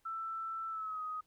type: tone with pitch glide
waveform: sine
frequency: 1329 to 1254.4 Hz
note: E6 to D#6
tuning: +14 to +14 cents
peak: -37 dBFS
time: 0.05-1.21 s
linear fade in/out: 10 ms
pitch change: -100 cents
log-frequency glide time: 0.69-1.02 s
effects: pink hiss -75 dBFS RMS until 1.26 s